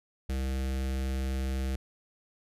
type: tone with notch filter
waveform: square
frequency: 66 Hz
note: C2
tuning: 16 cents sharp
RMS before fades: -31 dBFS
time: 0.29-1.76 s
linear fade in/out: 5 ms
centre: 1000 Hz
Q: 1.6
effects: resampled to 32000 Hz